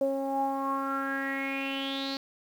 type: tone with low-pass filter sweep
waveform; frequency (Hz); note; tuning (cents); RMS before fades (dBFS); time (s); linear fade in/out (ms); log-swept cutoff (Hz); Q
sawtooth; 272.2; C#4; -31; -31; 0.01-2.17; 2; 560 to 4400; 8.5
effects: 9-bit